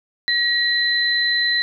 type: tone pair together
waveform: sine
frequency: 1906 / 4035 Hz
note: A#6 / B7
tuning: +38 / +36 cents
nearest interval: octave + minor second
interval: 1298 cents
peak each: -19 dBFS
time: 0.28-1.62 s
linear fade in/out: 0 ms
effects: none